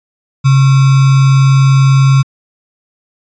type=tone with sample-and-hold; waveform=sine; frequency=135.1 Hz; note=C#3; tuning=44 cents flat; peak=-4 dBFS; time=0.44-2.23 s; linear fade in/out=20 ms; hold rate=1225 Hz; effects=resampled to 16000 Hz